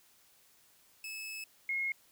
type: tone pair in turn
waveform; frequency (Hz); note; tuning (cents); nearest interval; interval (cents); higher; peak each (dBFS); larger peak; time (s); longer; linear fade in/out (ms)
sawtooth / sine; 2600 / 2158; E7 / C#7; -24 / -47; minor third; 323; first; -37 / -31; second; 1.04-1.44 / 1.69-1.92; first; 2
effects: white hiss -65 dBFS RMS until 2.11 s